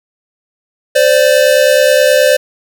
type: tone pair together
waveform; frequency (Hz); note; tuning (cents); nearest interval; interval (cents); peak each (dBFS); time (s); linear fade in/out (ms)
square; 517.9 / 587.3; C5 / D5; -18 / 0; major second; 218; -10; 0.95-2.37; 10
effects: none